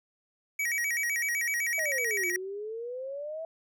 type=tone with vibrato; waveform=square; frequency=2077 Hz; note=C7; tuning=13 cents flat; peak=-28 dBFS; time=0.59-2.32 s; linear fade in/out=5 ms; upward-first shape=square; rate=7.9 Hz; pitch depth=160 cents each way
type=exponential two-way sweep; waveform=sine; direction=down then up; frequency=659.3 to 349.2 to 659.3 Hz; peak=-34 dBFS; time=1.78-3.45 s; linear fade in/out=2 ms; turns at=2.28 s
type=tone with exponential growth; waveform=square; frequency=1904 Hz; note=A#6; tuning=36 cents sharp; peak=-24 dBFS; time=2.21-2.36 s; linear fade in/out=1 ms; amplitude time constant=32 ms
effects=none